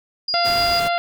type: tone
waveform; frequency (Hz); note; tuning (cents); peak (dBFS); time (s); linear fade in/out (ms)
sine; 4851; D#8; -45; -20; 0.28-0.8; 5
type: harmonic tone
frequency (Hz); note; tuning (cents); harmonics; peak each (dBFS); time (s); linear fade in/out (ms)
692; F5; -16; 1 / 2 / 3 / 4 / 5 / 6 / 7; -19 / -25 / -29 / -31 / -33 / -35 / -36; 0.34-0.98; 0
type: noise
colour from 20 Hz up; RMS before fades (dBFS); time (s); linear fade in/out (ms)
pink; -30; 0.44-0.89; 20
effects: none